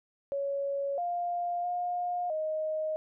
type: tone with pitch steps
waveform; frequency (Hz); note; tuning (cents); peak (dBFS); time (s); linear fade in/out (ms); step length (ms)
sine; 558 / 701 / 711 / 624; C#5 / F5 / F5 / D#5; +11 / +6 / +31 / +5; -29; 0.32-2.96; 0; 660
effects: none

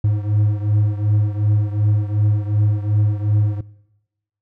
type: beating tone pair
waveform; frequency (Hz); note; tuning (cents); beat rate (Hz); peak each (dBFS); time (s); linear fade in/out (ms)
triangle; 103.83 / 106.53; G#2 / G#2; 0 / +45; 2.7; -15 / -18; 0.04-3.61; 5
effects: noise-tail reverb RT60 1.0 s tail -22 dB re dry

